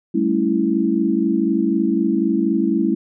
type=chord; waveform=sine; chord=A dominant seventh; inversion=third; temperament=equal; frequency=196 / 220 / 277.2 / 329.6 Hz; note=G3 / A3 / C#4 / E4; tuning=0 / 0 / 0 / 0 cents; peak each=-22 / -21 / -22 / -19 dBFS; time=0.14-2.95 s; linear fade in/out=10 ms; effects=none